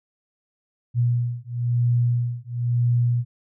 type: beating tone pair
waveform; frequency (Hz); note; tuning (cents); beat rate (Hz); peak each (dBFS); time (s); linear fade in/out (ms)
sine; 120 / 121; B2 / B2; -49 / -35; 1; -22; 0.94-3.25; 50
effects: none